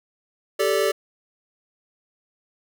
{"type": "chord", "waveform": "square", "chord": "G suspended second", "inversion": "none", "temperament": "equal with one note detuned", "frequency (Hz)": [392, 440, 580.6], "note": ["G4", "A4", "D5"], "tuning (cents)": [0, 0, -20], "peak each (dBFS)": -24, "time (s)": [0.59, 0.92], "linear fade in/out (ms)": 10, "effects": []}